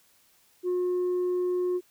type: tone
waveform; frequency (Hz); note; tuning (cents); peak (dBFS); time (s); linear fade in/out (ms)
sine; 360; F#4; -47; -22; 0.63-1.81; 50
effects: tanh soft clip ceiling -23 dBFS + white hiss -63 dBFS RMS until 1.9 s